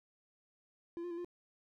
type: tone with pitch steps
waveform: triangle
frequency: 340.7 / 351.7 / 339.6 / 351.3 Hz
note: F4 / F4 / F4 / F4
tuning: -43 / +12 / -48 / +10 cents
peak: -37 dBFS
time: 0.97-1.246 s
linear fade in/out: 0 ms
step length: 69 ms
effects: none